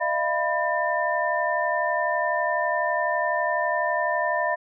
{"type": "tone cluster", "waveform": "sine", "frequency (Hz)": [613, 685, 989, 1796], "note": ["D#5", "F5", "B5", "A6"], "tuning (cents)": [-26, -34, 2, 35], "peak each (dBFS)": -27, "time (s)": [0, 4.56], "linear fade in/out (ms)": 20, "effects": []}